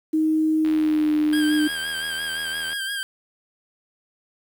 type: tone with pitch glide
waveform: sine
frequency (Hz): 313.5 to 302.8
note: D#4 to D#4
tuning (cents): +13 to -47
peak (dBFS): -17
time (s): 0.13-1.68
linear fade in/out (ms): 10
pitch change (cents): -60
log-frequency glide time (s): 0.63-1.13
type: click train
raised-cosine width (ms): 0.3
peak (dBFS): -21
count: 167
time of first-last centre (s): 0.65-2.73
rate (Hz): 79.8
type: tone with vibrato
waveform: 25% pulse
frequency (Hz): 1600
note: G6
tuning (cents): +35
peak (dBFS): -22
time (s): 1.33-3.03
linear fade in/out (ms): 0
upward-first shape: sine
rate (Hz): 5.8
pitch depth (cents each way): 46
effects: 8-bit